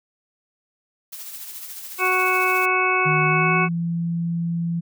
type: noise with tremolo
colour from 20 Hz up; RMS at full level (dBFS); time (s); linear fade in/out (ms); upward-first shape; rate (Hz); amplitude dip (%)
blue; -34; 1.12-2.66; 10; sine; 14; 40
type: harmonic tone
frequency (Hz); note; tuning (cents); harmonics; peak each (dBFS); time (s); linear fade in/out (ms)
370; F#4; 0; 1 / 2 / 3 / 4 / 6 / 7; -25 / -27 / -22 / -26 / -23 / -24; 1.98-3.69; 50
type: tone with pitch glide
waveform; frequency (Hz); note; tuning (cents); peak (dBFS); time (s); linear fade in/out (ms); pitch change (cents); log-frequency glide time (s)
sine; 154.1 to 169.02; D#3 to E3; -16 to +44; -21; 3.05-4.81; 20; +160; 3.27-3.61
effects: none